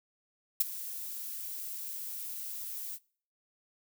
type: noise with ADSR envelope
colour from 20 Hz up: violet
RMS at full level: -23 dBFS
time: 0.6-2.99 s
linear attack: 8 ms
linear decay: 20 ms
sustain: -17 dB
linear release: 49 ms
effects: noise-tail reverb RT60 0.5 s tail -24 dB re dry